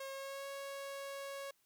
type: tone with pitch glide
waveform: sawtooth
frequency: 541 to 553.3 Hz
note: C#5 to C#5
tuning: -42 to -3 cents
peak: -39 dBFS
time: 0-1.51 s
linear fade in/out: 5 ms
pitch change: +39 cents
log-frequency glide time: 0.1-0.47 s
effects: white hiss -75 dBFS RMS until 1.65 s